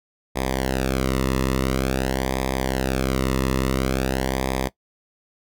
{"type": "tone with flanger", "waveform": "sawtooth", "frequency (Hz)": 65.6, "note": "C2", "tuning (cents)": 5, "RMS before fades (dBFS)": -23, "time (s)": [0.35, 4.69], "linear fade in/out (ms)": 20, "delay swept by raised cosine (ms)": [0.7, 1.3], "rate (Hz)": 0.48, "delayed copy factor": -0.8, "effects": ["noise-tail reverb RT60 0.1 s tail -19 dB re dry"]}